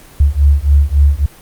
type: beating tone pair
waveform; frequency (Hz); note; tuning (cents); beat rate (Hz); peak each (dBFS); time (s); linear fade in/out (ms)
sine; 69.7 / 73.3; C#2 / D2; +10 / -3; 3.6; -10; 0.2-1.26; 5
effects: pink hiss -40 dBFS RMS until 1.41 s + Opus 24 kbps